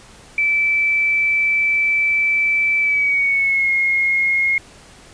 sine tone with pitch glide, 2320 to 2152 Hz, D7 to C7, -22 to +48 cents, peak -14 dBFS, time 0.38-4.58 s, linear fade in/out 2 ms, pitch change -130 cents, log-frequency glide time 2.79-3.71 s, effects pink hiss -44 dBFS RMS until 5.13 s + resampled to 22050 Hz

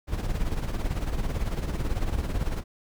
brown noise with tremolo, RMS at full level -25 dBFS, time 0.07-2.64 s, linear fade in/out 50 ms, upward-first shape sine, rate 18 Hz, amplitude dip 65%, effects none

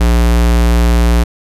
square tone, 58.7 Hz, A#1, 13 cents sharp, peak -8 dBFS, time 0-1.24 s, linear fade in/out 10 ms, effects resampled to 32000 Hz

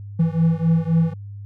triangle beating tone pair, 162.8 / 166.6 Hz, E3 / E3, -21 / +19 cents, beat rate 3.8 Hz, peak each -16 / -17 dBFS, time 0.19-1.14 s, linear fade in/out 10 ms, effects added 101 Hz sine -32 dBFS peak until 1.45 s

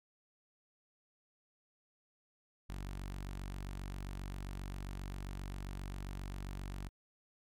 sawtooth tone with notch filter, 47.51 Hz, F#1, 47 cents sharp, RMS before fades -43 dBFS, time 2.69-6.89 s, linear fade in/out 10 ms, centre 490 Hz, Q 1.7, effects MP3 96 kbps

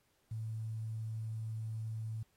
sine tone with quantisation, 111 Hz, A2, 16 cents sharp, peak -37 dBFS, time 0.31-2.23 s, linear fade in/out 5 ms, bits 11, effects pink hiss -75 dBFS RMS until 2.36 s + AAC 48 kbps

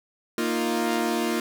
sawtooth chord, Bb suspended fourth, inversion none, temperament equal, 233.1 / 311.1 / 349.2 Hz, Bb3 / Eb4 / F4, 0 / 0 / 0 cents, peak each -23 / -26 / -23 dBFS, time 0.38-1.4 s, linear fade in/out 2 ms, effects none

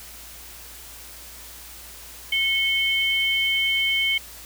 sine tone pair together, 2195 / 3104 Hz, C#7 / G7, -18 / -18 cents, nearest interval tritone, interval 600 cents, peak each -22 dBFS, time 2.32-4.18 s, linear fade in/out 5 ms, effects added 58 Hz sine -48 dBFS peak until 4.45 s + white hiss -42 dBFS RMS until 4.45 s

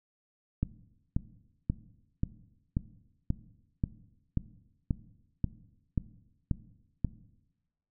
click train, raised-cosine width 5 ms, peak -15 dBFS, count 13, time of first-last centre 0.63-7.047 s, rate 1.87 Hz, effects noise-tail reverb RT60 1.0 s tail -17 dB re dry

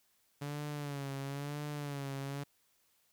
sawtooth tone with vibrato, 142.5 Hz, C#3, 48 cents sharp, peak -34 dBFS, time 0.41-2.44 s, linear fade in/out 10 ms, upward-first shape sine, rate 1 Hz, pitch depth 66 cents each way, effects white hiss -73 dBFS RMS until 3.12 s

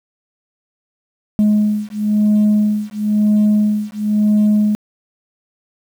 sine beating tone pair, 210 / 210.99 Hz, G#3 / G#3, +19 / +28 cents, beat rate 0.99 Hz, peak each -13 dBFS, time 1.39-4.75 s, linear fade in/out 0 ms, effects tanh soft clip ceiling -8 dBFS + 7-bit

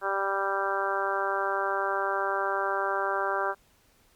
harmonic tone, 196 Hz, G3, in tune, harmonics 2 / 3 / 4 / 5 / 6 / 7 / 8, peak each -33 / -33 / -33 / -33 / -33 / -33 / -33 dBFS, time 0.01-3.55 s, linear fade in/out 50 ms, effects pink hiss -63 dBFS RMS until 4.15 s + MP3 96 kbps

